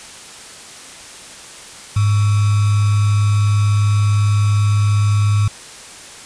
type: tone with sample-and-hold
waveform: sine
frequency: 103.6 Hz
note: G#2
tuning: 4 cents flat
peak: -11 dBFS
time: 1.96-5.48 s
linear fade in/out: 5 ms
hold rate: 1225 Hz
effects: white hiss -36 dBFS RMS until 6.25 s + resampled to 22050 Hz